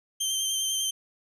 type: tone with vibrato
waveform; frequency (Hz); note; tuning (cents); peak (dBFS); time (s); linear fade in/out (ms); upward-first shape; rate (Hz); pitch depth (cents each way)
20% pulse; 3136; G7; 0; -20; 0.2-0.91; 10; triangle; 10; 26
effects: none